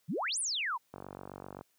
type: exponential two-way sweep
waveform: sine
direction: up then down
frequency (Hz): 130.6 to 10548 to 878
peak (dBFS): -31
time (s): 0.08-0.78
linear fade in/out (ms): 20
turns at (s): 0.39
type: click train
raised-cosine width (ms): 1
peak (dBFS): -29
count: 33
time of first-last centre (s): 0.94-1.611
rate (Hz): 47.7
effects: white hiss -73 dBFS RMS until 1.78 s + high-pass 80 Hz 12 dB/octave